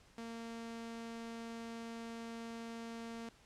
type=tone; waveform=sawtooth; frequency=230 Hz; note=A#3; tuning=23 cents flat; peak=-40 dBFS; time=0.18-3.29 s; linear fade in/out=2 ms; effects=pink hiss -65 dBFS RMS until 3.45 s + low-pass 8000 Hz 12 dB/octave